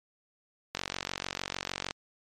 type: click train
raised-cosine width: 0.2 ms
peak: -14 dBFS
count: 55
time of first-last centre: 0.75-1.909 s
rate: 46.6 Hz
effects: MP3 64 kbps